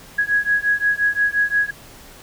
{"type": "beating tone pair", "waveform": "sine", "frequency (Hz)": [1661.2, 1666.9], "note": ["G#6", "G#6"], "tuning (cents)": [0, 6], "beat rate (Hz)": 5.7, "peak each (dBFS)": -19, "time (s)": [0.18, 1.71], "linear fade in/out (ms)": 10, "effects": ["pink hiss -43 dBFS RMS until 2.22 s"]}